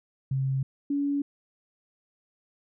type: tone pair in turn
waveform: sine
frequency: 134 / 283.9 Hz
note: C3 / C#4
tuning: +42 / +41 cents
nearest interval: octave + minor second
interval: 1299 cents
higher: second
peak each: -24 / -24 dBFS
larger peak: neither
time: 0.31-0.63 / 0.9-1.22 s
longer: neither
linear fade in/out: 5 ms
effects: none